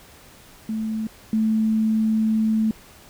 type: tone pair in turn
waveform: sine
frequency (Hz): 219.4 / 219.4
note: A3 / A3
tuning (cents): -5 / -5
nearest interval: unison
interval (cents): 0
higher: neither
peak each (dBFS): -23 / -17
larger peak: second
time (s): 0.69-1.07 / 1.33-2.71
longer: second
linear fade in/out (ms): 2
effects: pink hiss -48 dBFS RMS until 3.09 s